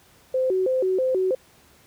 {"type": "tone with vibrato", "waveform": "sine", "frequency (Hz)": 440, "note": "A4", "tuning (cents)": 0, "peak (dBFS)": -19, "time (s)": [0.34, 1.35], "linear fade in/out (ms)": 5, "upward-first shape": "square", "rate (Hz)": 3.1, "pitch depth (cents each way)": 280, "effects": ["pink hiss -55 dBFS RMS until 1.86 s", "high-pass 60 Hz 12 dB/octave"]}